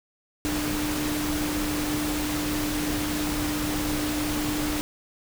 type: tone in noise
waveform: sine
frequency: 299.7 Hz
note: D4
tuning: 35 cents sharp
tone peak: -27 dBFS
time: 0.45-4.81 s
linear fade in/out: 0 ms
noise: pink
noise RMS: -30 dBFS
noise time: 0.45-4.81 s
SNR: 0 dB
effects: none